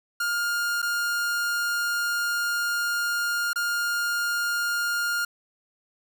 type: tone with dropouts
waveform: 45% pulse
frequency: 1412 Hz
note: F6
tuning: 19 cents sharp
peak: -24 dBFS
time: 0.2-5.25 s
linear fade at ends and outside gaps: 5 ms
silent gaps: 0.819-0.826 / 3.532-3.558 s
effects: none